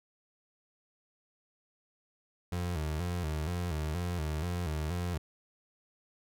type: tone with vibrato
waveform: 30% pulse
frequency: 82.41 Hz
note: E2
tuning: in tune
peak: -29 dBFS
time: 2.52-5.18 s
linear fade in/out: 5 ms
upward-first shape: square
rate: 2.1 Hz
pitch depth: 120 cents each way
effects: none